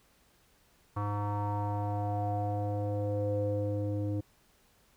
square tone with low-pass filter sweep, 102.9 Hz, G#2, 16 cents flat, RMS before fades -32 dBFS, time 0.96-4.21 s, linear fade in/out 10 ms, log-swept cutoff 1100 to 400 Hz, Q 5.9, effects pink hiss -66 dBFS RMS until 4.96 s

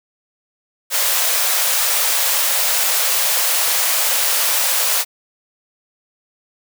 white high-pass noise, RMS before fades -17 dBFS, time 0.9-5.05 s, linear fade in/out 50 ms, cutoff 470 Hz, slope 96 dB/octave, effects none

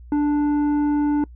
triangle tone with tanh clipping, 293.7 Hz, D4, in tune, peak -18 dBFS, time 0.12-1.24 s, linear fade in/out 2 ms, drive 12 dB, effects noise-tail reverb RT60 0.1 s tail -25 dB re dry + added 60 Hz sine -39 dBFS peak until 1.35 s

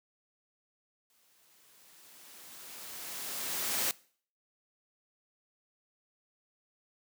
white noise with exponential growth, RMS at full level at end -30 dBFS, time 1.1-3.91 s, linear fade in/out 1 ms, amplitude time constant 610 ms, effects noise-tail reverb RT60 0.5 s tail -22 dB re dry + high-pass 150 Hz 12 dB/octave

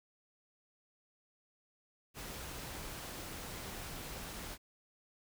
pink noise, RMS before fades -45 dBFS, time 2.14-4.58 s, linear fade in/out 50 ms, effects none

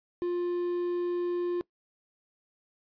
triangle tone with quantisation, 351.7 Hz, F4, 12 cents sharp, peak -25 dBFS, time 0.22-1.61 s, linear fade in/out 0 ms, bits 8, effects noise-tail reverb RT60 0.1 s tail -21 dB re dry + resampled to 11025 Hz

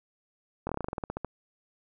slowing click train, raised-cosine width 1 ms, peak -18 dBFS, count 14, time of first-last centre 0.67-1.247 s, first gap 22 ms, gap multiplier 1.11, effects none

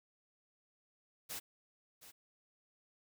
white noise with echo, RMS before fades -43 dBFS, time 1.29-1.4 s, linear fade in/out 20 ms, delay 720 ms, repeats 1, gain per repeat -13 dB, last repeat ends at 2.12 s, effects none

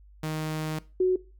sawtooth / sine tone pair in turn, 156 / 369.4 Hz, D#3 / F#4, +5 / -3 cents, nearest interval octave + minor third, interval 1492 cents, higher second, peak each -25 / -19 dBFS, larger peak second, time 0.23-0.79 / 1-1.16 s, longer first, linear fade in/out 5 ms, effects noise-tail reverb RT60 0.3 s tail -19 dB re dry + added 50 Hz sine -50 dBFS peak until 1.39 s

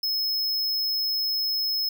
square tone, 5180 Hz, E8, 31 cents flat, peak -24 dBFS, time 0.03-1.89 s, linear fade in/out 5 ms, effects none

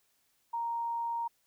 sine tone, 932.3 Hz, A#5, in tune, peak -31 dBFS, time 0.53-1.28 s, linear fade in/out 10 ms, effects white hiss -73 dBFS RMS until 1.46 s

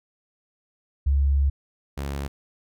sine / sawtooth tone pair in turn, 69.6 / 69.85 Hz, C#2 / C#2, +8 / +14 cents, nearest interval unison, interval 6 cents, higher second, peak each -17 / -24 dBFS, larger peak first, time 1.06-1.5 / 1.97-2.28 s, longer first, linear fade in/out 10 ms, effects none

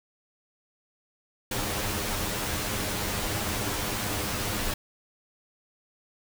pink noise with comb filter, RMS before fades -30 dBFS, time 1.51-4.74 s, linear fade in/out 5 ms, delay 9.8 ms, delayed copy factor +0.6, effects none

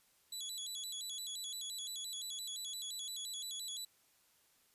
25% pulse tone with vibrato, 3654 Hz, A#7, 35 cents flat, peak -37 dBFS, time 0.32-3.85 s, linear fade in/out 5 ms, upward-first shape square, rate 5.8 Hz, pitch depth 140 cents each way, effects white hiss -71 dBFS RMS until 4.74 s + resampled to 32000 Hz

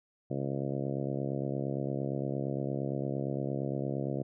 harmonic tone, 68.7 Hz, C#2, 15 cents flat, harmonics 2 / 3 / 4 / 5 / 6 / 7 / 8 / 9 / 10, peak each -35 / -39 / -39 / -39 / -43 / -42 / -42 / -43 / -49 dBFS, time 0.3-4.23 s, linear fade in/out 10 ms, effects none

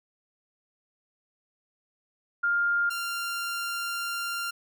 sine / sawtooth tone pair in turn, 1404 / 1389.5 Hz, F6 / F6, +9 / -9 cents, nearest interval unison, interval 18 cents, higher first, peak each -22 / -26 dBFS, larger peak first, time 2.43-2.9 / 2.9-4.51 s, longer second, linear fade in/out 10 ms, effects none

